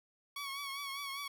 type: tone with vibrato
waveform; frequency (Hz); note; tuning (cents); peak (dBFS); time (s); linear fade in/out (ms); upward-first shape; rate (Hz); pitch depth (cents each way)
15% pulse; 1115; C#6; +10; -33; 0.36-1.28; 5; triangle; 5; 56
effects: none